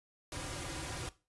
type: noise with comb filter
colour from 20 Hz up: pink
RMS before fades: -41 dBFS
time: 0.32-1.09 s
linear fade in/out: 2 ms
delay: 4.6 ms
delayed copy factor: -0.65
effects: noise-tail reverb RT60 0.3 s tail -17 dB re dry + resampled to 24000 Hz